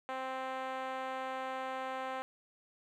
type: tone with band-pass filter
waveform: 5% pulse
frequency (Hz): 261.6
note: C4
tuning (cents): 0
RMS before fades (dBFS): -39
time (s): 0.09-2.22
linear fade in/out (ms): 0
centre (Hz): 700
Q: 1.3
effects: none